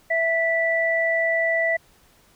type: tone pair together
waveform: sine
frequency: 661 / 1968.8 Hz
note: E5 / B6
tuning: +5 / -6 cents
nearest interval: octave + perfect fifth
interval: 1889 cents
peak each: -22 / -21 dBFS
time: 0.1-1.77 s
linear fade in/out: 10 ms
effects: pink hiss -57 dBFS RMS until 2.35 s